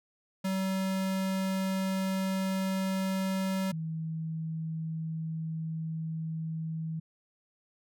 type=tone pair in turn; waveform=square / sine; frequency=190.6 / 160.62 Hz; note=G3 / E3; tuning=-48 / -45 cents; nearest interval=minor third; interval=297 cents; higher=first; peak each=-29 / -32 dBFS; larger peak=first; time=0.44-3.72 / 3.72-7 s; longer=neither; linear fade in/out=10 ms; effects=none